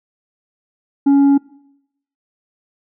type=tone with tanh clipping; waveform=sine; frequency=279.5 Hz; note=C#4; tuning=14 cents sharp; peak=-9 dBFS; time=1.06-1.38 s; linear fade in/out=10 ms; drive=4 dB; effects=noise-tail reverb RT60 0.8 s tail -22 dB re dry